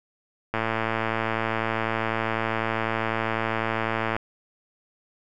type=click train; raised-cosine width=0.5 ms; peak=-10 dBFS; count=407; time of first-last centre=0.54-4.165 s; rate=112 Hz; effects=none